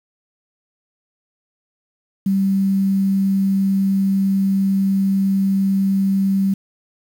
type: tone with quantisation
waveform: sine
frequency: 194.5 Hz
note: G3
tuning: 13 cents flat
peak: -14 dBFS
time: 2.26-6.54 s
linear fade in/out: 5 ms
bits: 7
effects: none